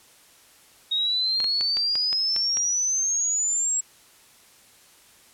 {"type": "exponential sweep", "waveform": "sine", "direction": "up", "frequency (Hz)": [3741, 7690], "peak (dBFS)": -21, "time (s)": [0.91, 3.81], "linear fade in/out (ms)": 10}
{"type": "clicks", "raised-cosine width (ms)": 0.2, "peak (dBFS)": -16, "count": 8, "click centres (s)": [1.403, 1.443, 1.61, 1.77, 1.955, 2.129, 2.363, 2.571]}
{"effects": ["white hiss -54 dBFS RMS until 5.33 s", "low-pass 12000 Hz 12 dB/octave"]}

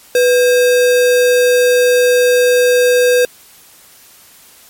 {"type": "tone with sample-and-hold", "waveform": "sine", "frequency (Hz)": 493.9, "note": "B4", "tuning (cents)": 0, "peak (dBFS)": -7, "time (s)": [0.15, 3.25], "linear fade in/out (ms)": 2, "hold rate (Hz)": 2100, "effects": ["white hiss -43 dBFS RMS until 4.69 s", "MP3 64 kbps"]}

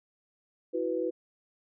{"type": "chord", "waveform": "sine", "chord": "E suspended second", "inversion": "none", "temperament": "just", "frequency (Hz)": [329.6, 370.8, 494.4], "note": ["E4", "F#4", "B4"], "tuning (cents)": [0, 4, 2], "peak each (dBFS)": [-33, -33, -31], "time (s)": [0.73, 1.11], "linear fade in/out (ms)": 20, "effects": []}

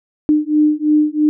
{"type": "beating tone pair", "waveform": "sine", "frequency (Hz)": [300.9, 303.9], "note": ["D4", "D#4"], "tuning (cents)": [42, -41], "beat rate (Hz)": 3, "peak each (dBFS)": -14, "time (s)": [0.29, 1.29], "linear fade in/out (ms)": 0, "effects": []}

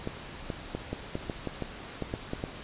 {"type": "clicks", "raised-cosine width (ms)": 2, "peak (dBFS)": -18, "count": 12, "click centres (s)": [0.074, 0.502, 0.75, 0.93, 1.154, 1.298, 1.473, 1.623, 2.023, 2.139, 2.334, 2.439], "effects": ["pink hiss -43 dBFS RMS until 2.63 s", "resampled to 8000 Hz"]}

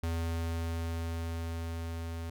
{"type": "tone with level ramp", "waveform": "square", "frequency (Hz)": 83, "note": "E2", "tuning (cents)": 12, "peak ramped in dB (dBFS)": [-31, -37], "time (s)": [0.03, 2.3], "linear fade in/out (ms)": 5, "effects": []}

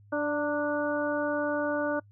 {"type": "harmonic tone with a mistuned harmonic", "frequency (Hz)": 293.7, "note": "D4", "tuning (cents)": 0, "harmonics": [1, 2, 3, 4, 5], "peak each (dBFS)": [-31, -29, -37, -38, -34], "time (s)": [0.12, 2], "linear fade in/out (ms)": 10, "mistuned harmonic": 3, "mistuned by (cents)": 38, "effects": ["noise-tail reverb RT60 0.1 s tail -26 dB re dry", "added 102 Hz sine -53 dBFS peak until 2.11 s"]}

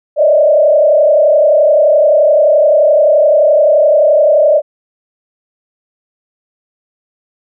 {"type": "tone with frequency modulation", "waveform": "sine", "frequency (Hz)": 603, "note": "D5", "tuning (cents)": 46, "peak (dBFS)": -5, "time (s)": [0.16, 4.62], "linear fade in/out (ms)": 50, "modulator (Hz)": 31.6, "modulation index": 1.3, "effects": []}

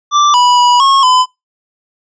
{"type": "tone with pitch steps", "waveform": "square", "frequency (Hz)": [1174, 982, 976, 1090, 1012], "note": ["D6", "B5", "B5", "C#6", "B5"], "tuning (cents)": [-1, -10, -21, -29, 42], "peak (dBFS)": -7, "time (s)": [0.11, 1.26], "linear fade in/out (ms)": 50, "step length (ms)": 230, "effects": ["noise-tail reverb RT60 0.2 s tail -24 dB re dry", "resampled to 16000 Hz"]}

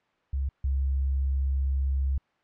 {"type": "tone pair in turn", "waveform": "sine", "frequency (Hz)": [68, 67.62], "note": ["C#2", "C#2"], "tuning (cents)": [-33, -42], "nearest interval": "unison", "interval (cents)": 9, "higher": "first", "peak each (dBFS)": [-25, -23], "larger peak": "second", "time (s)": [[0.33, 0.49], [0.64, 2.18]], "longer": "second", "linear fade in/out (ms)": 5, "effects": ["white hiss -68 dBFS RMS until 2.43 s", "low-pass 2000 Hz 12 dB/octave"]}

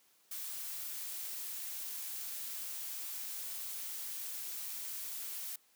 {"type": "noise", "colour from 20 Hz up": "blue", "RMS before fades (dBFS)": -42, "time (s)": [0.31, 5.56], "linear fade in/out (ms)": 5, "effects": ["white hiss -69 dBFS RMS until 5.75 s", "high-pass 150 Hz 12 dB/octave"]}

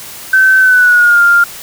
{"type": "tone with pitch glide", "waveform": "sine", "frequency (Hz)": [1536, 1400.4], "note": ["G6", "F6"], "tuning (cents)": [-36, 4], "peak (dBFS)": -4, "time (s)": [0.33, 1.44], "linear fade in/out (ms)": 5, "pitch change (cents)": -160, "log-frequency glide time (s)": [0.59, 1.22], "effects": ["white hiss -29 dBFS RMS until 1.62 s"]}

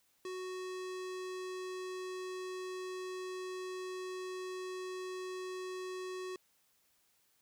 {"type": "tone with low-pass filter", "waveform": "square", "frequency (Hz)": 370, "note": "F#4", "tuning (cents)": 0, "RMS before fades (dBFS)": -42, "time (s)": [0.25, 6.36], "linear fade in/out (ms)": 2, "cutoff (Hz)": 7600, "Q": 1, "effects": ["white hiss -73 dBFS RMS until 7.41 s"]}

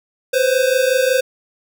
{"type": "tone pair together", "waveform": "square", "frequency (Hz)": [505, 530.4], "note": ["B4", "C5"], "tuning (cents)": [39, 23], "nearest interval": "minor second", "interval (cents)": 84, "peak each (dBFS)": -17, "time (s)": [0.33, 1.21], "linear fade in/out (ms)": 10, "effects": []}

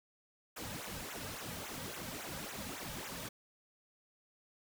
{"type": "noise with flanger", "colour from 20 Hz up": "pink", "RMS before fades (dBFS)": -44, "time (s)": [0.56, 3.29], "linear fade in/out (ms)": 10, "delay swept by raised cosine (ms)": [0.2, 2.9], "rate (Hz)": 3.6, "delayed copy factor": -1, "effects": []}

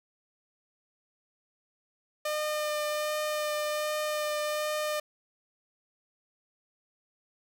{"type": "tone with vibrato", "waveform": "sawtooth", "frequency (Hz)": 604, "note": "D5", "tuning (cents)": 48, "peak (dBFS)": -25, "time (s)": [2.25, 5], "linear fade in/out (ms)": 5, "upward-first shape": "sine", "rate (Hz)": 1.3, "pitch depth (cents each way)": 10, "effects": []}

